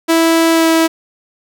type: tone with pitch glide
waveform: sawtooth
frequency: 328.7 to 325.7 Hz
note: E4 to E4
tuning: -5 to -21 cents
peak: -5 dBFS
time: 0.08-0.88 s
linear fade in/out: 20 ms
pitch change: -16 cents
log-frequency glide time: 0.52-0.67 s
effects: none